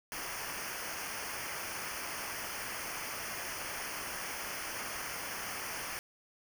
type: noise with comb filter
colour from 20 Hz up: pink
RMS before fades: -40 dBFS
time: 0.12-5.99 s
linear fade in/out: 0 ms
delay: 0.26 ms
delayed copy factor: -0.85
effects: none

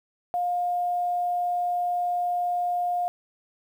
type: tone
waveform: sine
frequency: 709 Hz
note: F5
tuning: 26 cents sharp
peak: -23 dBFS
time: 0.34-3.08 s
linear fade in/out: 0 ms
effects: 9-bit

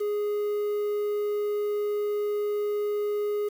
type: tone with quantisation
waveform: triangle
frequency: 415.3 Hz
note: G#4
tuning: in tune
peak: -23 dBFS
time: 0-3.49 s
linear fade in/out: 10 ms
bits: 8
effects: none

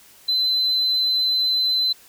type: tone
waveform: sine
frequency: 4046 Hz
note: B7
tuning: 41 cents sharp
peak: -16 dBFS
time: 0.28-1.93 s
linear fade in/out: 10 ms
effects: tanh soft clip ceiling -14 dBFS + white hiss -50 dBFS RMS until 2.08 s

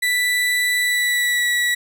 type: tone with pitch glide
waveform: 35% pulse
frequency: 1975.5 to 1942.7 Hz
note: B6 to B6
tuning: 0 to -29 cents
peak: -15 dBFS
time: 0.02-1.75 s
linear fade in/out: 10 ms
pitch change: -29 cents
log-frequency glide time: 0.79-1.48 s
effects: none

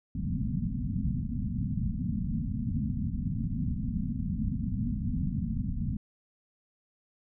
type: low-pass noise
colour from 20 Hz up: white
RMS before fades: -31 dBFS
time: 0.15-5.97 s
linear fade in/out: 5 ms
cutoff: 250 Hz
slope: 96 dB/octave
effects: none

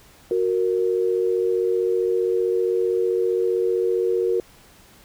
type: tone pair together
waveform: sine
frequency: 368.2 / 463.6 Hz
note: F#4 / A#4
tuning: -8 / -10 cents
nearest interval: major third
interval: 398 cents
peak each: -21 dBFS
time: 0.31-4.4 s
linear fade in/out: 2 ms
effects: pink hiss -51 dBFS RMS until 5.04 s

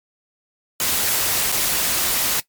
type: noise with dropouts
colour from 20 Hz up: white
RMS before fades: -20 dBFS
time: 0.8-2.4 s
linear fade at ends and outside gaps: 1 ms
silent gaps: 1.518-1.523 s
effects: noise-tail reverb RT60 0.1 s tail -18 dB re dry + MP3 96 kbps

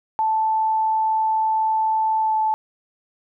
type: tone with pitch glide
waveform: sine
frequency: 878 to 871.4 Hz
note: A5 to A5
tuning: -4 to -17 cents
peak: -17 dBFS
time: 0.19-2.54 s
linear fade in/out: 0 ms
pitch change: -13 cents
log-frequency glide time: 2.2-2.36 s
effects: none

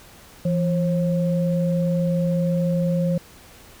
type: tone pair together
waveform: sine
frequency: 169.24 / 537 Hz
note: E3 / C5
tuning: +46 / +45 cents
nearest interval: octave + minor sixth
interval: 1999 cents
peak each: -19 / -25 dBFS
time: 0.45-3.18 s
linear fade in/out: 5 ms
effects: pink hiss -47 dBFS RMS until 3.8 s

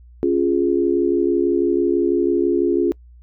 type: chord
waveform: sine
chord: Db major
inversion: none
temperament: equal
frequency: 277.2 / 349.2 / 415.3 Hz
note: Db4 / F4 / Ab4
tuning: 0 / 0 / 0 cents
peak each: -21 / -17 / -21 dBFS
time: 0.23-2.92 s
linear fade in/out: 0 ms
effects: noise-tail reverb RT60 0.1 s tail -26 dB re dry + added 60 Hz sine -42 dBFS peak until 3.22 s

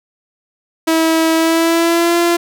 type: tone with pitch glide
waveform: sawtooth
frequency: 324 to 342.7 Hz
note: E4 to F4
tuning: -30 to -33 cents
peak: -7 dBFS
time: 0.87-2.37 s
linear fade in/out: 10 ms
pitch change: +97 cents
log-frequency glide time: 1.35-2.17 s
effects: none

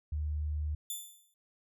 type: tone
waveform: sine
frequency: 75.4 Hz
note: D2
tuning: 46 cents sharp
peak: -31 dBFS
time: 0.12-0.75 s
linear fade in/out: 5 ms
type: tone with exponential decay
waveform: 5% pulse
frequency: 3520 Hz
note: A7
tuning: in tune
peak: -26 dBFS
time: 0.9-1.34 s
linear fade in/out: 2 ms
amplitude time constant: 95 ms
effects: none

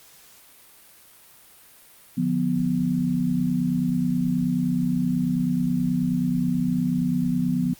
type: chord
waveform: sine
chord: B diminished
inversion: first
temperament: just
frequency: 148.16 / 177.8 / 246.9 Hz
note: D3 / F3 / B3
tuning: +16 / +31 / 0 cents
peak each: -29 / -24 / -23 dBFS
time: 2.17-7.74 s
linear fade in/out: 10 ms
effects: white hiss -51 dBFS RMS until 7.79 s + Opus 48 kbps

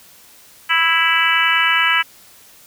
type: harmonic tone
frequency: 329.6 Hz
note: E4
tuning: in tune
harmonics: 3 / 4 / 5 / 6 / 7 / 8 / 9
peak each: -24 / -20 / -19 / -20 / -20 / -23 / -20 dBFS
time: 0.69-2.03 s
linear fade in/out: 20 ms
effects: white hiss -46 dBFS RMS until 2.66 s

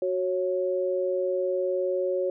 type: tone pair together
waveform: sine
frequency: 370 / 550.7 Hz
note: F#4 / C#5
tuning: 0 / -11 cents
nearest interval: perfect fifth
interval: 689 cents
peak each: -27 / -26 dBFS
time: 0.02-2.3 s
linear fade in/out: 2 ms
effects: none

